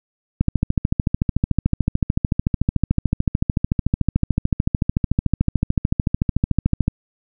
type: click train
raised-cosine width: 5 ms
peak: -4 dBFS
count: 89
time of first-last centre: 0.41-6.881 s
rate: 13.6 Hz
effects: none